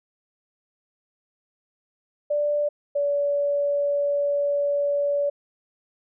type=tone pair in turn; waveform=sine; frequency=587.3 / 572.9 Hz; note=D5 / D5; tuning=0 / -43 cents; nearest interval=unison; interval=43 cents; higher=first; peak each=-20 dBFS; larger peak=neither; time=2.3-2.69 / 2.95-5.3 s; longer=second; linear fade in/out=10 ms; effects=none